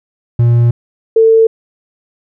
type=tone pair in turn; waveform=triangle / sine; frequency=118.7 / 448.2 Hz; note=A#2 / A4; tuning=+32 / +32 cents; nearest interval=octave + major seventh; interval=2300 cents; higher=second; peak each=-4 dBFS; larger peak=neither; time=0.39-0.71 / 1.16-1.47 s; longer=first; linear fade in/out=5 ms; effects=none